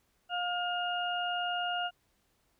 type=harmonic tone; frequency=710 Hz; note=F5; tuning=28 cents sharp; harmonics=1 / 2 / 4; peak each=-33 / -36 / -36 dBFS; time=0.29-1.91 s; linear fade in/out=50 ms; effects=pink hiss -73 dBFS RMS until 2.59 s